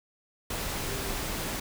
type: tone in noise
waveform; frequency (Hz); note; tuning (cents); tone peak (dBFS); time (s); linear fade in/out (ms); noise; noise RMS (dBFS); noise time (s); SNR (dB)
sine; 393.8; G4; +8; -40; 0.88-1.14; 5; pink; -33; 0.5-1.6; -10
effects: none

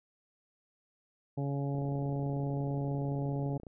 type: harmonic tone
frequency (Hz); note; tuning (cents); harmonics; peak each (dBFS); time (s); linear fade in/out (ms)
140.1; C#3; +19; 1 / 2 / 3 / 4 / 5 / 6; -32 / -38 / -42 / -44 / -46 / -48; 1.37-3.58; 10
type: click train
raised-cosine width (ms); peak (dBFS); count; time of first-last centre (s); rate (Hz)
2; -33; 57; 1.75-3.668; 29.2
effects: none

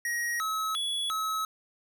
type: tone with pitch steps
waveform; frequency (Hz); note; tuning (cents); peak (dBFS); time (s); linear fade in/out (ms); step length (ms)
square; 1890 / 1288 / 3385 / 1288; A#6 / E6 / G#7 / E6; +23 / -41 / +32 / -41; -29; 0.05-1.45; 2; 350
effects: none

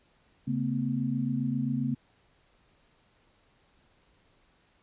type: tone cluster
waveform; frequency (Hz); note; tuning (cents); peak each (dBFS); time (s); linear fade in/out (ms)
sine; 137.6 / 226.1 / 253.5; C#3 / A3 / B3; -12 / +47 / +45; -31; 0.47-1.95; 10
effects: pink hiss -66 dBFS RMS until 4.82 s + resampled to 8000 Hz

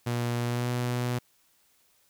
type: tone with pitch glide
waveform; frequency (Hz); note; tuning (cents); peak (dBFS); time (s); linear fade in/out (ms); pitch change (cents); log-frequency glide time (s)
sawtooth; 119.8 to 122.67; A#2 to B2; +48 to -11; -23; 0.06-1.19; 10; +41; 0.47-0.68
effects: white hiss -66 dBFS RMS until 2.09 s

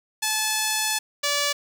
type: tone pair in turn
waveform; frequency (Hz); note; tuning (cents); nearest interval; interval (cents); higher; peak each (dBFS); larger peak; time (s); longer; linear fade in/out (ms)
5% pulse; 865 / 577.3; A5 / D5; -30 / -30; perfect fifth; 700; first; -10; neither; 0.22-0.99 / 1.23-1.53; first; 10
effects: none

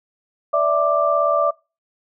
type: tone cluster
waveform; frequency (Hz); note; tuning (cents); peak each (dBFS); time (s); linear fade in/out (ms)
sine; 581 / 658 / 1180; D5 / E5 / D6; -19 / -3 / +8; -19; 0.53-1.51; 10
effects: noise-tail reverb RT60 0.3 s tail -25 dB re dry

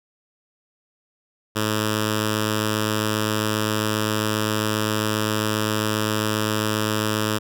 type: tone with notch filter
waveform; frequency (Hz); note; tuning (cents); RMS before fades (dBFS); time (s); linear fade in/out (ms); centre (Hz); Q
5% pulse; 107.5; A2; -40; -23; 1.55-7.39; 20; 760; 1.2
effects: none

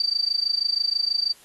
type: tone with amplitude modulation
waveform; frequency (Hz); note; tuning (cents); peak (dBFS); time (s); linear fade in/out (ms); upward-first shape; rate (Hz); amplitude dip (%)
sine; 4640; D8; -22; -17; 0-1.33; 2; sine; 26.2; 90
effects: white hiss -53 dBFS RMS until 1.44 s + AAC 32 kbps

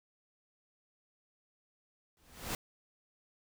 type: noise with exponential growth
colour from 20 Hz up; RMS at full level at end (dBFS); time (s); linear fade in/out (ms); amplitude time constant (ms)
pink; -33; 2.17-2.55; 1; 81
effects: none

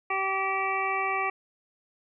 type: harmonic tone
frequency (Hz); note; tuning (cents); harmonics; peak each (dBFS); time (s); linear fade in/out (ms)
386; G4; -27; 1 / 2 / 3 / 5 / 6 / 7; -35 / -31 / -30 / -35 / -31 / -40; 0.1-1.3; 5
effects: none

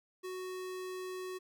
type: tone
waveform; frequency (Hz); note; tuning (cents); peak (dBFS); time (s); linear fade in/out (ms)
square; 370; F#4; 0; -40; 0.23-1.39; 20
effects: none

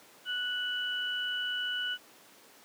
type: tone pair together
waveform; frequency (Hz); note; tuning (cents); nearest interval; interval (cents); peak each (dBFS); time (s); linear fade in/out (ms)
sine; 1477 / 2961; F#6 / F#7; -3 / +1; octave; 1204; -34 / -33; 0.25-1.98; 50
effects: pink hiss -56 dBFS RMS until 2.64 s + high-pass 300 Hz 12 dB/octave

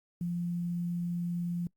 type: tone with quantisation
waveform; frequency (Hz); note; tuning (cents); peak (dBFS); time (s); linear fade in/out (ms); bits
sine; 173.7; F3; -9; -30; 0.21-1.67; 2; 10
effects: noise-tail reverb RT60 0.1 s tail -26 dB re dry + Opus 48 kbps

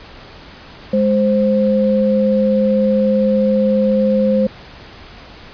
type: tone pair together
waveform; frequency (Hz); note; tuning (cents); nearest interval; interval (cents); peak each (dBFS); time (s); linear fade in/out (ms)
sine; 207.7 / 523.4; G#3 / C5; 0 / 0; octave + major third; 1600; -14; 0.93-4.47; 5
effects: pink hiss -38 dBFS RMS until 5.53 s + resampled to 11025 Hz

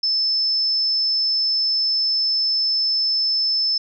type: tone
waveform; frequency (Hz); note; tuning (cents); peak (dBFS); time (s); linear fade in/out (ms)
sine; 5260; E8; -5; -17; 0.03-3.78; 5
effects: none

